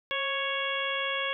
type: harmonic tone with a mistuned harmonic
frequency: 554.4 Hz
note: C#5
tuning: in tune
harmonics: 1 / 2 / 3 / 4 / 5 / 6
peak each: -35 / -35 / -35 / -35 / -35 / -35 dBFS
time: 0.11-1.33 s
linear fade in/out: 0 ms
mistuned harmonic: 1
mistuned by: -40 cents
effects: none